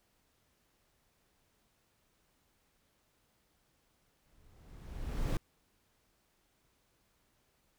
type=noise with exponential growth; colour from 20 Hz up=brown; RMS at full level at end=-29 dBFS; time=4.26-5.37 s; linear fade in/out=1 ms; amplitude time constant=240 ms; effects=pink hiss -74 dBFS RMS until 7.78 s